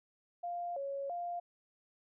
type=tone with vibrato; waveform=sine; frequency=622.3 Hz; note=D#5; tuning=in tune; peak=-36 dBFS; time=0.43-1.4 s; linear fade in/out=10 ms; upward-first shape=square; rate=1.5 Hz; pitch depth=200 cents each way; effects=none